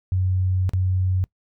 sine tone with dropouts, 92.8 Hz, F#2, 6 cents sharp, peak -18 dBFS, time 0.12-1.24 s, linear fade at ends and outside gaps 0 ms, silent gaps 0.693-0.735 s, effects noise-tail reverb RT60 0.1 s tail -23 dB re dry

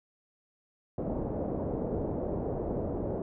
white low-pass noise, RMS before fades -33 dBFS, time 0.98-3.22 s, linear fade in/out 2 ms, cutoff 570 Hz, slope 24 dB/octave, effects none

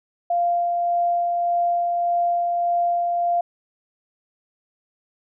sine tone with tremolo, 695 Hz, F5, 9 cents flat, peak -17 dBFS, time 0.3-3.41 s, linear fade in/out 5 ms, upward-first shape sine, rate 1.7 Hz, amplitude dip 25%, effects none

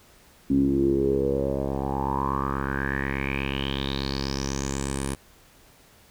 10% pulse tone with low-pass filter sweep, 68.2 Hz, C#2, 28 cents flat, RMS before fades -26 dBFS, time 0.5-5.15 s, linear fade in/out 5 ms, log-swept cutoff 260 to 10000 Hz, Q 7.5, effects pink hiss -55 dBFS RMS until 6.1 s

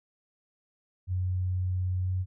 sine tone with pitch glide, 91.7 to 92.55 Hz, F#2 to F#2, -15 to +1 cents, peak -26 dBFS, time 1.07-2.26 s, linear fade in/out 50 ms, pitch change +16 cents, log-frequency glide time 2.01-2.1 s, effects none

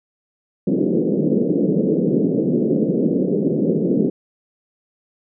pink band-pass noise, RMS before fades -18 dBFS, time 0.67-4.1 s, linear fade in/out 5 ms, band 160 to 490 Hz, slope 48 dB/octave, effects none

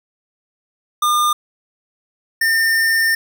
square tone pair in turn, 1207 / 1808.5 Hz, D6 / A6, +47 / +47 cents, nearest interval perfect fifth, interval 700 cents, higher second, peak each -14 dBFS, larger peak neither, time 1.02-1.33 / 2.41-3.15 s, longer second, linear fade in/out 5 ms, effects none

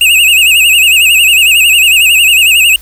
square tone with vibrato, 2686 Hz, E7, 32 cents sharp, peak -4 dBFS, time 0.01-2.76 s, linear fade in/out 2 ms, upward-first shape sine, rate 11 Hz, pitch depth 120 cents each way, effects added 50 Hz sine -33 dBFS peak until 2.81 s + white hiss -38 dBFS RMS until 2.81 s

